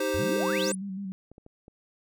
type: chord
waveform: square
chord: C minor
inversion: first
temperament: equal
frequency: 311.1 / 392 / 523.3 Hz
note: Eb4 / G4 / C5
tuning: 0 / 0 / 0 cents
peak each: -33 / -32 / -29 dBFS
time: 0-0.72 s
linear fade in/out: 5 ms
type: exponential sweep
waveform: sine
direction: up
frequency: 69.3 to 10380 Hz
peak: -31 dBFS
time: 0.14-0.75 s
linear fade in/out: 5 ms
type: tone with vibrato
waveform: sine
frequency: 194.2 Hz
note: G3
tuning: 16 cents flat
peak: -32 dBFS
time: 0.19-1.12 s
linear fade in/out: 0 ms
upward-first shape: square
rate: 6.4 Hz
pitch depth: 46 cents each way
type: clicks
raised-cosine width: 2 ms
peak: -35 dBFS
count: 4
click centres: 1.316 / 1.381 / 1.464 / 1.681 s
effects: none